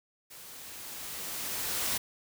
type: noise with level ramp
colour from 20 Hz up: white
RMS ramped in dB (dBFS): -49 to -30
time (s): 0.3-1.98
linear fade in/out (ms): 10
effects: none